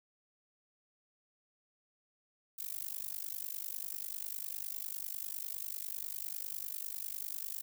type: noise with amplitude modulation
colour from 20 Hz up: violet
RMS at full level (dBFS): -37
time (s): 2.58-7.62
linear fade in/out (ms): 10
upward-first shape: sine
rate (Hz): 50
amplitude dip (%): 100
effects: none